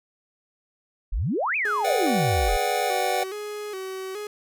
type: exponential two-way sweep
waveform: sine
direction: up then down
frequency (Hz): 34.65 to 2637 to 34.65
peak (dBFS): -22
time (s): 1.12-2.57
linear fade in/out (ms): 10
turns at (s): 1.56
type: tone with vibrato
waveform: 45% pulse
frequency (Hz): 398.1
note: G4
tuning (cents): +27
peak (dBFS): -31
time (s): 1.65-4.27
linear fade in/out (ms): 2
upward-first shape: square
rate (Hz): 1.2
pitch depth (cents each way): 85
type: chord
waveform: square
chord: G major seventh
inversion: first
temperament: just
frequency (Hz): 490 / 588 / 735 / 784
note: B4 / D5 / F#5 / G5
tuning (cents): -14 / +2 / -12 / 0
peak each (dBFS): -30 / -31 / -27 / -29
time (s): 1.84-3.24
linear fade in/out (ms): 10
effects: none